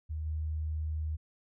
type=tone with level steps; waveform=sine; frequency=77.78 Hz; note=D#2; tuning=in tune; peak=-33 / -31 dBFS; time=0.09-1.17 s; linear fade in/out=20 ms; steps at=0.25 s; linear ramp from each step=20 ms; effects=none